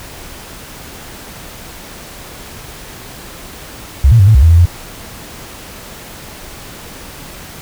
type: tone with pitch steps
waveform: sine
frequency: 68.4 / 115.7 / 96.5 / 109.5 / 64.9 / 81.5 / 84 / 87 Hz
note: C#2 / A#2 / G2 / A2 / C2 / E2 / E2 / F2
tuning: -23 / -13 / -27 / -8 / -13 / -19 / +33 / -6 cents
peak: -3 dBFS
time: 4.04-4.656 s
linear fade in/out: 5 ms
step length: 77 ms
effects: pink hiss -32 dBFS RMS until 7.61 s